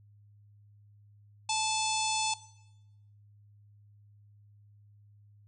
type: harmonic tone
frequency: 873 Hz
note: A5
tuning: 14 cents flat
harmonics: 1 / 3 / 4 / 5 / 6 / 7 / 8 / 9 / 10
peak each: -31 / -36 / -37 / -38 / -39 / -39 / -40 / -41 / -41 dBFS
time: 1.49-2.34 s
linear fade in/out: 5 ms
effects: noise-tail reverb RT60 0.9 s tail -17 dB re dry + added 103 Hz sine -56 dBFS peak until 5.47 s